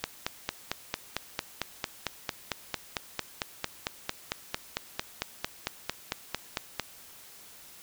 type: click train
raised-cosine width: 0.2 ms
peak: -11 dBFS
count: 31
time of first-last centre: 0.04-6.797 s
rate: 4.44 Hz
effects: white hiss -51 dBFS RMS until 7.82 s